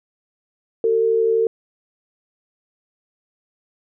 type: tone pair together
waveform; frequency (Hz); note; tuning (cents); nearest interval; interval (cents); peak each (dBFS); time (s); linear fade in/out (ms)
sine; 379.5 / 451.3; F#4 / A4; +44 / +44; minor third; 300; -23 / -15; 0.84-1.47; 2
effects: none